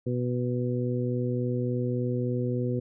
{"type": "harmonic tone", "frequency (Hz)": 123.47, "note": "B2", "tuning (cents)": 0, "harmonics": [1, 2, 3, 4], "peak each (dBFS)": [-28, -31, -33, -34], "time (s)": [0.06, 2.8], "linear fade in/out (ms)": 10, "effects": []}